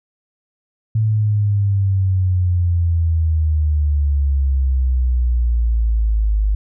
sine exponential sweep, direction down, 110.6 to 50.8 Hz, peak -13 dBFS, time 0.95-6.55 s, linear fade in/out 5 ms, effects none

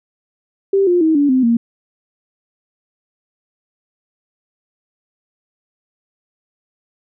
sine tone with pitch steps, 392 / 353.3 / 318.4 / 287 / 258.6 / 233.1 Hz, G4 / F4 / D#4 / D4 / C4 / A#3, 0 / +20 / +40 / -40 / -20 / 0 cents, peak -10 dBFS, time 0.73-1.57 s, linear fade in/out 5 ms, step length 140 ms, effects none

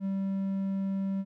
triangle tone, 194.2 Hz, G3, 16 cents flat, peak -26 dBFS, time 0-1.25 s, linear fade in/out 50 ms, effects none

